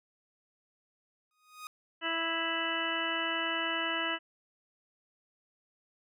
sawtooth tone with exponential growth, 1244.5 Hz, D#6, in tune, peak -35 dBFS, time 1.31-1.67 s, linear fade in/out 1 ms, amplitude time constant 77 ms
harmonic tone, 329.6 Hz, E4, in tune, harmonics 1 / 2 / 3 / 4 / 5 / 6 / 8 / 9, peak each -40 / -40 / -40 / -38 / -37 / -38 / -39 / -36 dBFS, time 2.01-4.19 s, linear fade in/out 50 ms
effects none

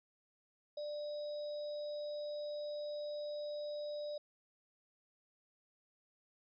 sine tone with sample-and-hold, 592 Hz, D5, 14 cents sharp, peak -39 dBFS, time 0.77-4.18 s, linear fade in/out 5 ms, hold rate 4410 Hz, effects resampled to 16000 Hz

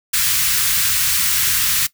white band-stop noise, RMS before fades -17 dBFS, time 0.13-1.87 s, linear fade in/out 10 ms, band 160 to 1300 Hz, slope 24 dB/octave, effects noise-tail reverb RT60 0.1 s tail -18 dB re dry

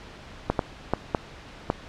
clicks, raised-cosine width 1 ms, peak -7 dBFS, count 5, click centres 0.5 / 0.592 / 0.936 / 1.148 / 1.701 s, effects pink hiss -44 dBFS RMS until 1.88 s + low-pass 4000 Hz 12 dB/octave

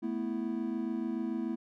triangle chord, A suspended second, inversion none, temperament equal, 220 / 246.9 / 329.6 Hz, A3 / B3 / E4, 0 / 0 / 0 cents, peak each -34 dBFS, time 0.02-1.56 s, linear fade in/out 20 ms, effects none

